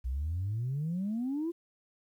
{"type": "exponential sweep", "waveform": "sine", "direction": "up", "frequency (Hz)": [59.8, 349.2], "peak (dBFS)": -29, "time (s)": [0.04, 1.52], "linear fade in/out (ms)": 20, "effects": ["tanh soft clip ceiling -27 dBFS", "11-bit"]}